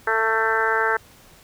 harmonic tone, 222.8 Hz, A3, 22 cents sharp, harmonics 2 / 3 / 4 / 5 / 6 / 7 / 8 / 9, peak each -25 / -32 / -25 / -31 / -25 / -23 / -27 / -34 dBFS, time 0.07-0.97 s, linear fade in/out 5 ms, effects pink hiss -50 dBFS RMS until 1.43 s

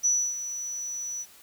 sine tone with ADSR envelope, 5920 Hz, F#8, in tune, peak -19 dBFS, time 0.03-1.26 s, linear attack 24 ms, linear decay 290 ms, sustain -12 dB, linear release 51 ms, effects white hiss -53 dBFS RMS until 1.42 s

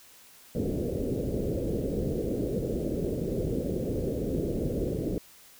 white low-pass noise, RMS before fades -30 dBFS, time 0.55-5.18 s, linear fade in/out 0 ms, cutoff 520 Hz, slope 48 dB/octave, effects white hiss -54 dBFS RMS until 5.59 s

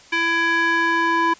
square tone with band-pass filter sweep, 333.4 Hz, E4, 20 cents sharp, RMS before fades -19 dBFS, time 0.12-1.34 s, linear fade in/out 10 ms, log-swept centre 2100 to 1200 Hz, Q 2.6, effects white hiss -47 dBFS RMS until 1.39 s + resampled to 16000 Hz

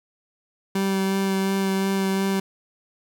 30% pulse tone with vibrato, 193.5 Hz, G3, 22 cents flat, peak -18 dBFS, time 0.75-2.4 s, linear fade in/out 5 ms, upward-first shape sine, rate 2.8 Hz, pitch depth 12 cents each way, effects none

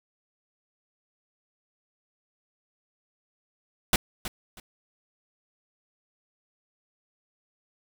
pink noise with echo, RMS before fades -20 dBFS, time 3.93-3.96 s, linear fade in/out 2 ms, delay 320 ms, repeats 2, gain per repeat -13 dB, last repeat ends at 4.6 s, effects none

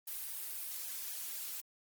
blue noise with flanger, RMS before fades -42 dBFS, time 0.07-1.61 s, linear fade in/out 10 ms, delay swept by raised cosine 1.2 to 4 ms, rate 3.8 Hz, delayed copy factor +1, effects Opus 32 kbps

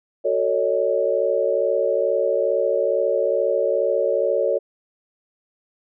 sine chord, D# half-diminished seventh, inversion first, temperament just, 373.4 / 448 / 560 / 622.3 Hz, F#4 / A4 / C#5 / D#5, +16 / +31 / +18 / 0 cents, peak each -26 / -23 / -20 / -26 dBFS, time 0.24-4.59 s, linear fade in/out 20 ms, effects none

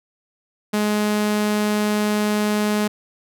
sawtooth tone, 210 Hz, G#3, 19 cents sharp, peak -14 dBFS, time 0.73-2.88 s, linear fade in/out 10 ms, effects none

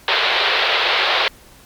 white band-pass noise, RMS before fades -17 dBFS, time 0.08-1.28 s, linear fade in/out 0 ms, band 390 to 4100 Hz, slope 48 dB/octave, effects pink hiss -46 dBFS RMS until 1.65 s + MP3 96 kbps

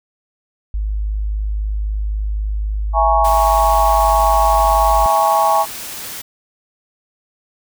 sine tone, 51.91 Hz, G#1, in tune, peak -17 dBFS, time 0.74-5.06 s, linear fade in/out 0 ms
sine chord, A# half-diminished seventh, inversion second, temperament equal, 659.3 / 830.6 / 932.3 / 1108.7 Hz, E5 / G#5 / A#5 / C#6, 0 / 0 / 0 / 0 cents, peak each -18 / -14 / -20 / -17 dBFS, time 2.93-5.66 s, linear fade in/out 50 ms
white noise, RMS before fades -29 dBFS, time 3.24-6.22 s, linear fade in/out 10 ms
effects none

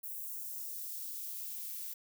violet noise with high-pass filter sweep, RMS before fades -42 dBFS, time 0.03-1.94 s, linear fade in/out 10 ms, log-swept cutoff 10000 to 1400 Hz, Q 0.84, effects none

